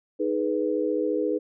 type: chord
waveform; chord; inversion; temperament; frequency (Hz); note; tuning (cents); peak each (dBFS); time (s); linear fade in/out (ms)
sine; G# minor; second; equal with one note detuned; 311.1 / 419.6 / 493.9; D#4 / G#4 / B4; 0 / +18 / 0; -27; 0.19-1.39; 20
effects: none